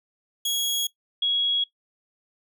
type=tone pair in turn; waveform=sawtooth / sine; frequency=3323 / 3323 Hz; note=G#7 / G#7; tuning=0 / 0 cents; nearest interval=unison; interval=0 cents; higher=neither; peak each=-20 dBFS; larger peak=neither; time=0.45-0.87 / 1.22-1.64 s; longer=neither; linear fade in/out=5 ms; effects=noise-tail reverb RT60 0.1 s tail -18 dB re dry